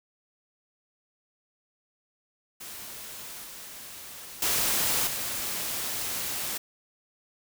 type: noise with level steps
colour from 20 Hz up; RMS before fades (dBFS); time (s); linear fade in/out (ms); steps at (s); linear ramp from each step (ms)
white; -41 / -43 / -26 / -32; 2.6-6.58; 10; 3.44 / 4.42 / 5.07; 2
effects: none